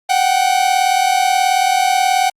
45% pulse tone pair together, 734.5 / 773 Hz, F#5 / G5, -13 / -24 cents, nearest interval minor second, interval 89 cents, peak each -15 dBFS, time 0.09-2.3 s, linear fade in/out 10 ms, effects low-pass 12000 Hz 12 dB/octave + Opus 48 kbps

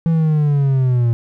triangle linear sweep, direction down, 166.8 to 115.3 Hz, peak -10 dBFS, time 0.06-1.13 s, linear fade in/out 0 ms, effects none

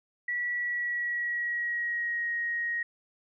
sine tone with pitch glide, 1942 to 1881.3 Hz, B6 to A#6, -30 to +15 cents, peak -28 dBFS, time 0.28-2.83 s, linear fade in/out 5 ms, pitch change -55 cents, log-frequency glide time 0.53-2.32 s, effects none

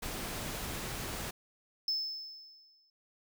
pink noise, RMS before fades -39 dBFS, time 0.02-1.31 s, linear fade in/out 10 ms
triangle tone with exponential decay, 5250 Hz, E8, 8 cents flat, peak -27 dBFS, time 1.88-2.9 s, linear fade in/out 2 ms, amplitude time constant 220 ms
effects none

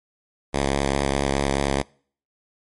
5% pulse tone with vibrato, 69.3 Hz, C#2, in tune, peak -9 dBFS, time 0.53-1.83 s, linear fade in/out 20 ms, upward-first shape square, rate 4.8 Hz, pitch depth 19 cents each way, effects noise-tail reverb RT60 0.5 s tail -25 dB re dry + MP3 48 kbps

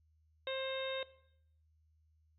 harmonic tone with a mistuned harmonic, 530 Hz, C5, 22 cents sharp, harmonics 1 / 2 / 3 / 4 / 5 / 6 / 7, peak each -38 / -48 / -48 / -48 / -49 / -53 / -42 dBFS, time 0.47-1.03 s, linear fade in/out 2 ms, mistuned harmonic 6, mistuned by -51 cents, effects noise-tail reverb RT60 0.7 s tail -18 dB re dry + added 78 Hz sine -68 dBFS peak until 2.38 s

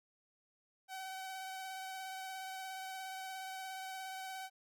sawtooth tone with vibrato, 760 Hz, F#5, 46 cents sharp, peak -39 dBFS, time 0.88-4.5 s, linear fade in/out 50 ms, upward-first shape sine, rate 17 Hz, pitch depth 16 cents each way, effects none

